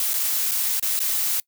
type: noise with dropouts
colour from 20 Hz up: blue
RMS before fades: -23 dBFS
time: 0-1.4 s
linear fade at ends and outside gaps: 2 ms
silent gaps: 0.135-0.139 / 0.512-0.516 / 0.797-0.825 / 0.992-1.002 s
effects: noise-tail reverb RT60 0.1 s tail -24 dB re dry